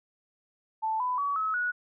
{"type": "tone with pitch steps", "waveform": "sine", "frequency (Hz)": [880, 999.2, 1134.6, 1288.4, 1463], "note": ["A5", "B5", "C#6", "E6", "F#6"], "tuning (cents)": [0, 20, 40, -40, -20], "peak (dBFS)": -26, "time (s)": [0.82, 1.72], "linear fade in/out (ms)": 20, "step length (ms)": 180, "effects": []}